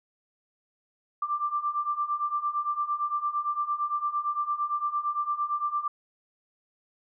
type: beating tone pair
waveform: sine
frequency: 1174.7 / 1183.5 Hz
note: D6 / D6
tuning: 0 / +13 cents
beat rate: 8.8 Hz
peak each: -31 / -28 dBFS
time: 1.22-5.88 s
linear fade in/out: 5 ms
effects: none